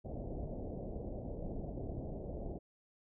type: low-pass noise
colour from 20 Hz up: pink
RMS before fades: -42 dBFS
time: 0.04-2.59 s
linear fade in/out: 20 ms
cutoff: 690 Hz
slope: 48 dB/octave
effects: none